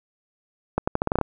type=accelerating click train; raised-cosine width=1 ms; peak=-7 dBFS; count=9; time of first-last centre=0.78-1.213 s; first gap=95 ms; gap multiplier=0.83; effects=none